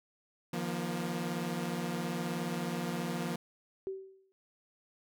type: chord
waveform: sawtooth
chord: Eb suspended second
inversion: none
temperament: equal with one note detuned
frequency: 155.56 / 174.61 / 237.7 Hz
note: Eb3 / F3 / Bb3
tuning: 0 / 0 / +34 cents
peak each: -38 / -32 / -34 dBFS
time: 0.53-3.36 s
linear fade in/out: 5 ms
type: tone with exponential decay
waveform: sine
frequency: 383.9 Hz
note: G4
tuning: 36 cents flat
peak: -32 dBFS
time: 3.87-4.32 s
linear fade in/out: 0 ms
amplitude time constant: 97 ms
effects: none